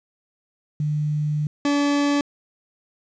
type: tone pair in turn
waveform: sine / 40% pulse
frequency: 150 / 287.1 Hz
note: D3 / D4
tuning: +37 / -39 cents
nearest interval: major seventh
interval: 1124 cents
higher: second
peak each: -20 / -17 dBFS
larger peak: second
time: 0.8-1.47 / 1.65-2.21 s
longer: first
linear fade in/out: 2 ms
effects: resampled to 16000 Hz + 9-bit